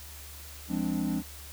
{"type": "chord", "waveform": "triangle", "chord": "D half-diminished seventh", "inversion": "first", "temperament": "equal", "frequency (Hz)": [174.61, 207.7, 261.6, 293.7], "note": ["F3", "Ab3", "C4", "D4"], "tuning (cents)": [0, 0, 0, 0], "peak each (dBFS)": -31, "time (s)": [0.68, 1.23], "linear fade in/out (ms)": 50, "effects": ["added 72 Hz sine -46 dBFS peak until 1.52 s", "white hiss -47 dBFS RMS until 1.52 s"]}